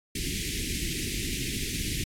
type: band-stop noise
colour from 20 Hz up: pink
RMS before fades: -31 dBFS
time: 0.15-2.04 s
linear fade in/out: 5 ms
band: 380 to 2000 Hz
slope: 48 dB/octave
effects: low-pass 12000 Hz 12 dB/octave + AAC 64 kbps